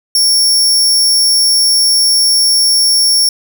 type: tone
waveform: sawtooth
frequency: 5480 Hz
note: F8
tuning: 34 cents flat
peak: -5 dBFS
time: 0.15-3.29 s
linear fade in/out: 2 ms
effects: none